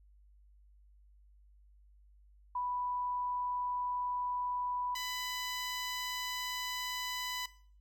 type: tone pair in turn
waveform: sine / 10% pulse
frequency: 987.8 / 997.5 Hz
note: B5 / B5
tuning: 0 / +17 cents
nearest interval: unison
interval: 17 cents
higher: second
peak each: -33 / -28 dBFS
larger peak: second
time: 2.55-4.95 / 4.95-7.46 s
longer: second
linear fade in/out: 5 ms
effects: noise-tail reverb RT60 0.5 s tail -18 dB re dry + added 50 Hz sine -59 dBFS peak until 7.8 s